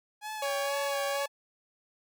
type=tone with vibrato; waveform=sawtooth; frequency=830.6 Hz; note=G#5; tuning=in tune; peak=-32 dBFS; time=0.21-1.28 s; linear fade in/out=50 ms; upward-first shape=sine; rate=2.1 Hz; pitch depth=71 cents each way
type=tone; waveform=sawtooth; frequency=561 Hz; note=C#5; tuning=21 cents sharp; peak=-26 dBFS; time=0.42-1.26 s; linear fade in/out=5 ms
effects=none